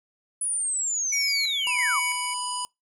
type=linear sweep; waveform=sine; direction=down; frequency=9990 to 955 Hz; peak=-24 dBFS; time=0.41-2 s; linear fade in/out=5 ms
type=tone with tremolo; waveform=square; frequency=2250 Hz; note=C#7; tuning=25 cents sharp; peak=-26 dBFS; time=1.12-2.34 s; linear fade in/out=10 ms; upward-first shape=square; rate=1.5 Hz; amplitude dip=55%
type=harmonic tone; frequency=987.8 Hz; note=B5; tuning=in tune; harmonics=1 / 3 / 5 / 7 / 9 / 10; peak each=-31 / -36 / -36 / -39 / -35 / -36 dBFS; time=1.67-2.65 s; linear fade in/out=0 ms
effects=noise-tail reverb RT60 0.2 s tail -26 dB re dry